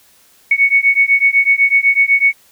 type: beating tone pair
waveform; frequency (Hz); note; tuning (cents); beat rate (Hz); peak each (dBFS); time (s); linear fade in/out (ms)
sine; 2217 / 2225; C#7 / C#7; 0 / +6; 8; -12; 0.51-2.33; 5
effects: white hiss -50 dBFS RMS until 2.51 s